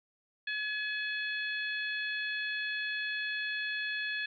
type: harmonic tone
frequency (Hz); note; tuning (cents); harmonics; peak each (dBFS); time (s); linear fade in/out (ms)
850; G#5; +40; 2 / 3 / 4 / 5; -34 / -39 / -41 / -46; 0.47-4.26; 5
effects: none